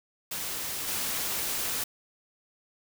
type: noise with level steps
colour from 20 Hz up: white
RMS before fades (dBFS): -34 / -31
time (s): 0.31-1.84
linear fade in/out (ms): 5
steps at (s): 0.87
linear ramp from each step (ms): 10
effects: none